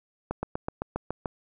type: slowing click train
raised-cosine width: 1 ms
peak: -15 dBFS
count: 8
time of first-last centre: 0.31-1.258 s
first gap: 120 ms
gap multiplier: 1.04
effects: none